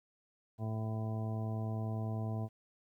harmonic tone with a mistuned harmonic, 110 Hz, A2, in tune, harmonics 1 / 2 / 3 / 4 / 5 / 6 / 7 / 9, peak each -35 / -42 / -49 / -50 / -56 / -47 / -50 / -54 dBFS, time 0.58-2.49 s, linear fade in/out 50 ms, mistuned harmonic 9, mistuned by +19 cents, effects 12-bit

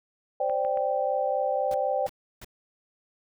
sine chord, C suspended second, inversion none, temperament equal, 523.3 / 587.3 / 784 Hz, C5 / D5 / G5, 0 / 0 / 0 cents, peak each -28 dBFS, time 0.4-2.07 s, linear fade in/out 5 ms
clicks, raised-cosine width 0.5 ms, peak -29 dBFS, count 3, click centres 0.497 / 0.649 / 0.773 s
pink noise bursts, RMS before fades -43 dBFS, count 3, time 1.71-2.446 s, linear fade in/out 2 ms, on 32 ms, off 320 ms
effects none

